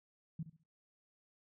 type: tone with echo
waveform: sine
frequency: 161 Hz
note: E3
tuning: 41 cents flat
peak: -37 dBFS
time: 0.39-0.43 s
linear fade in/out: 5 ms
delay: 68 ms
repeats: 3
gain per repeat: -12 dB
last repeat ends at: 0.634 s
effects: noise-tail reverb RT60 0.4 s tail -24 dB re dry